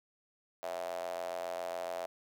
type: tone with high-pass filter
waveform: square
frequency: 43.61 Hz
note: F1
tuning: 2 cents flat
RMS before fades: -39 dBFS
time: 0.63-2.06 s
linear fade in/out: 0 ms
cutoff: 640 Hz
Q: 7
effects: none